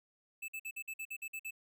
square tone bursts, 2625 Hz, E7, 8 cents flat, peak -40 dBFS, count 10, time 0.42-1.509 s, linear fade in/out 10 ms, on 63 ms, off 51 ms, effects none

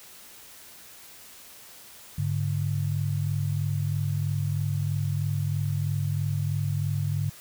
sine tone pair together, 101.51 / 144.6 Hz, G#2 / D3, -39 / -27 cents, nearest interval tritone, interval 612 cents, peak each -27 dBFS, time 2.18-7.3 s, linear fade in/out 5 ms, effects white hiss -48 dBFS RMS until 7.4 s

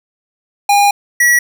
square tone pair in turn, 812 / 1931.3 Hz, G#5 / B6, -39 / -39 cents, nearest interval octave + minor third, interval 1500 cents, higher second, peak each -8 dBFS, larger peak neither, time 0.69-0.91 / 1.2-1.39 s, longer first, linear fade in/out 5 ms, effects none

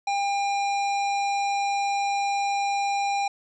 harmonic tone, 801 Hz, G5, 37 cents sharp, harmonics 1 / 3 / 5 / 7 / 9 / 10, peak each -23 / -32 / -38 / -41 / -44 / -54 dBFS, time 0.07-3.28 s, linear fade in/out 5 ms, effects none

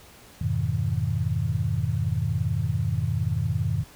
sine chord, F half-diminished seventh, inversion none, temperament just, 87.31 / 104.77 / 125.72 / 157.15 Hz, F2 / Ab2 / Cb3 / Eb3, 0 / +16 / +31 / +18 cents, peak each -29 / -27 / -28 / -29 dBFS, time 0.41-3.84 s, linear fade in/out 5 ms, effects pink hiss -50 dBFS RMS until 3.95 s

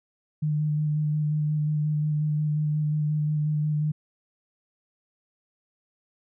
sine tone with vibrato, 151.2 Hz, D#3, 49 cents flat, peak -22 dBFS, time 0.42-3.92 s, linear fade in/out 10 ms, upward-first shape square, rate 5.6 Hz, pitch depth 13 cents each way, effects none

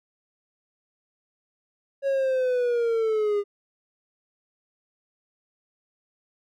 triangle linear sweep, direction down, 554.4 to 403.1 Hz, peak -19 dBFS, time 2.02-3.44 s, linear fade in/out 50 ms, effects none

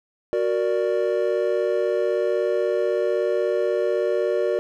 triangle chord, Gb augmented, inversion none, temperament equal, 370 / 466.2 / 587.3 Hz, Gb4 / Bb4 / D5, 0 / 0 / 0 cents, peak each -22 dBFS, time 0.33-4.59 s, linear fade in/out 0 ms, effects none

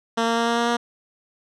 10% pulse tone with pitch steps, 229.1 / 230.7 / 232.3 / 233.9 / 235.5 / 237.2 Hz, A#3 / A#3 / A#3 / A#3 / A#3 / A#3, -30 / -18 / -6 / +6 / +18 / +30 cents, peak -11 dBFS, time 0.17-0.77 s, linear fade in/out 10 ms, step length 100 ms, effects low-pass 6000 Hz 12 dB/octave

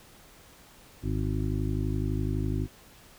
harmonic tone, 51.91 Hz, G#1, in tune, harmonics 1 / 2 / 3 / 5 / 6 / 7, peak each -31 / -30 / -35 / -35 / -37 / -39 dBFS, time 1.02-2.68 s, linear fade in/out 50 ms, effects pink hiss -54 dBFS RMS until 3.18 s

